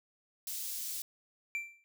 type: high-pass noise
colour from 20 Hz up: white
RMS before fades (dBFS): -39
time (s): 0.47-1.02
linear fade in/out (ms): 2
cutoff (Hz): 4500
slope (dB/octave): 12
type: tone with exponential decay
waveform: triangle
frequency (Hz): 2349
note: D7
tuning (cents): 0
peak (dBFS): -29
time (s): 1.55-1.84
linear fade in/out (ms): 0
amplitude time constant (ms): 63
effects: none